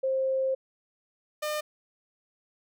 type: tone pair in turn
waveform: sine / sawtooth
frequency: 529 / 604.6 Hz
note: C5 / D#5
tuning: +19 / -50 cents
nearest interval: major second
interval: 231 cents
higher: second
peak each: -24 / -25 dBFS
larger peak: first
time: 0.03-0.55 / 1.42-1.61 s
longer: first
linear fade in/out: 10 ms
effects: none